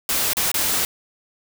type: noise with dropouts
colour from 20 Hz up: white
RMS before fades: -21 dBFS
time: 0.09-0.85 s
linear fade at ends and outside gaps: 1 ms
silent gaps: 0.333-0.369 / 0.516-0.542 s
effects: none